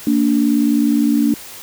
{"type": "tone pair together", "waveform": "sine", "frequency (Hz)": [230, 289.8], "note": ["A#3", "D4"], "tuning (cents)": [-23, -23], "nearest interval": "major third", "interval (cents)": 400, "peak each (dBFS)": [-15, -14], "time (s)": [0.07, 1.34], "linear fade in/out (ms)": 2, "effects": ["white hiss -35 dBFS RMS until 1.62 s"]}